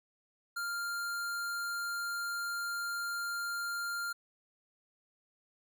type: tone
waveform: square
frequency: 1396.9 Hz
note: F6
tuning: in tune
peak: -35 dBFS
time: 0.56-4.13 s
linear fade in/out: 10 ms
effects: none